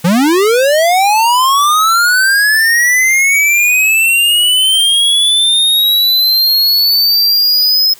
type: linear sweep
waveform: square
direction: up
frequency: 159.8 to 5140 Hz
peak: -8 dBFS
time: 0.04-7.94 s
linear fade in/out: 10 ms
effects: white hiss -39 dBFS RMS until 7.99 s